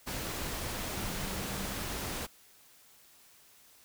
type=tone in noise; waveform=sine; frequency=193.7 Hz; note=G3; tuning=20 cents flat; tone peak=-43 dBFS; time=0.97-1.76 s; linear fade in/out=20 ms; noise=pink; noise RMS=-37 dBFS; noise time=0.06-2.27 s; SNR=-9 dB; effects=white hiss -60 dBFS RMS until 3.84 s